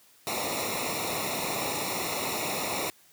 pink noise with comb filter, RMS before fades -31 dBFS, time 0.27-2.9 s, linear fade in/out 0 ms, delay 0.63 ms, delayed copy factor -0.9, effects white hiss -59 dBFS RMS until 3.12 s + high-pass 80 Hz 12 dB/octave

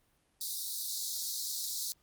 pink high-pass noise, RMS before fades -37 dBFS, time 0.41-1.92 s, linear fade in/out 0 ms, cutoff 3800 Hz, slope 96 dB/octave, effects pink hiss -72 dBFS RMS until 2.02 s + Opus 32 kbps

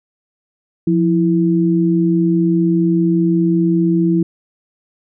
sine tone pair together, 174.6 / 329.6 Hz, F3 / E4, 0 / 0 cents, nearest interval major seventh, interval 1100 cents, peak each -14 dBFS, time 0.87-4.23 s, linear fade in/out 5 ms, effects none

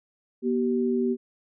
sine tone pair together, 241.2 / 384.4 Hz, B3 / G4, -41 / -34 cents, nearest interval minor sixth, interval 807 cents, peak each -24 / -25 dBFS, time 0.42-1.17 s, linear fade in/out 50 ms, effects none

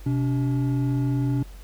triangle tone pair together, 127.22 / 285.6 Hz, C3 / D4, -48 / -48 cents, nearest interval octave + major second, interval 1400 cents, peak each -20 / -24 dBFS, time 0.06-1.43 s, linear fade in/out 5 ms, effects added 47 Hz sine -39 dBFS peak until 1.63 s + pink hiss -52 dBFS RMS until 1.63 s

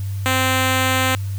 5% pulse tone, 260 Hz, C4, 11 cents flat, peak -5 dBFS, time 0.26-1.15 s, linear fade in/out 0 ms, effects added 98 Hz sine -22 dBFS peak until 1.38 s + white hiss -44 dBFS RMS until 1.38 s

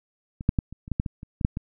clicks, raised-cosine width 5 ms, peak -22 / -6 / -10 / -26 / -27 / -13 / -10 / -17 / -26 / -17 / -6 / -17 dBFS, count 12, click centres 0.409 / 0.491 / 0.588 / 0.726 / 0.879 / 0.917 / 0.999 / 1.062 / 1.231 / 1.412 / 1.449 / 1.571 s, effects none

